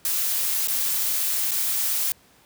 blue noise with dropouts, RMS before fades -24 dBFS, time 0.05-2.12 s, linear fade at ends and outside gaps 1 ms, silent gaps 0.673-0.683 / 1.51-1.516 s, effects pink hiss -56 dBFS RMS until 2.45 s + high-pass 80 Hz 12 dB/octave

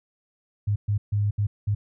sine tone bursts at uneven times, 103.1 Hz, G#2, 12 cents flat, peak -20 dBFS, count 5, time 0.67-0.76 / 0.88-0.98 / 1.12-1.31 / 1.38-1.47 / 1.67-1.75 s, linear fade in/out 10 ms, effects none

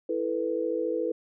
sine chord, E suspended fourth, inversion none, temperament equal, 329.6 / 440 / 493.9 Hz, E4 / A4 / B4, 0 / 0 / 0 cents, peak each -31 / -31 / -29 dBFS, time 0.09-1.12 s, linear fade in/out 5 ms, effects none

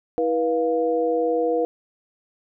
sine tone cluster, 324.3 / 485.9 / 700 Hz, E4 / B4 / F5, -28 / -28 / +4 cents, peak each -26 / -20 / -27 dBFS, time 0.18-1.65 s, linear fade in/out 0 ms, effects none

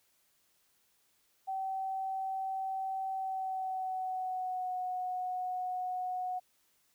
sine tone with pitch glide, 767 to 733.6 Hz, G5 to F#5, -38 to -15 cents, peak -33 dBFS, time 1.47-6.4 s, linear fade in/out 20 ms, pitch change -77 cents, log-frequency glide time 3.12-4.77 s, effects white hiss -72 dBFS RMS until 6.94 s

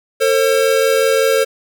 square tone pair together, 451.2 / 536.6 Hz, A4 / C5, +44 / +44 cents, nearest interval minor third, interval 300 cents, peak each -15 dBFS, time 0.2-1.45 s, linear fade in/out 20 ms, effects none

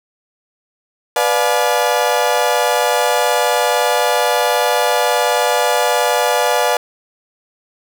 35% pulse chord, B diminished seventh, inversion none, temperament just, 493.9 / 592.7 / 711.2 / 853.4 Hz, B4 / D5 / F5 / Ab5, 0 / +16 / +31 / +47 cents, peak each -17 dBFS, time 1.16-6.77 s, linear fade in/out 2 ms, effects none

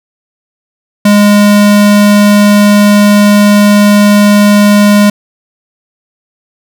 square tone, 205.9 Hz, G#3, 15 cents flat, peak -3 dBFS, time 1.05-5.1 s, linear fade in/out 5 ms, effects none

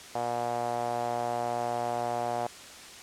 sawtooth tone with band-pass filter, 119.5 Hz, A#2, 43 cents sharp, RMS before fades -31 dBFS, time 0.15-2.47 s, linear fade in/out 5 ms, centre 720 Hz, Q 4.3, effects white hiss -46 dBFS RMS until 3.02 s + low-pass 8000 Hz 12 dB/octave

